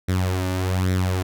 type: tone with flanger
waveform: sawtooth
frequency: 92.5 Hz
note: F#2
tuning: in tune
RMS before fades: -22 dBFS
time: 0.08-1.23 s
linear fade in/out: 10 ms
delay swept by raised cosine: 0.52 to 3.42 ms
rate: 1.2 Hz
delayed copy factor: +0.65
effects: none